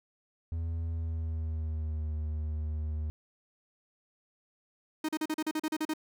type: tone with pitch glide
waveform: triangle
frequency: 82.41 to 76.89 Hz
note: E2 to D#2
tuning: 0 to -20 cents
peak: -29 dBFS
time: 0.52-3.1 s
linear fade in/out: 0 ms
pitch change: -120 cents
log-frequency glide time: 0.86-2.11 s
type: tone bursts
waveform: 45% pulse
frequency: 311.1 Hz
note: D#4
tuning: in tune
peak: -29 dBFS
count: 11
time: 5.04-5.937 s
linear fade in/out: 5 ms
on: 47 ms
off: 38 ms
effects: none